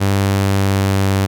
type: tone with pitch glide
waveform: sawtooth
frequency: 98.6 to 97.24 Hz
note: G2 to G2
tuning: +11 to -13 cents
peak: -9 dBFS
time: 0-1.27 s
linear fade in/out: 20 ms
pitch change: -24 cents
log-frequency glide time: 0.13-1.14 s
effects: none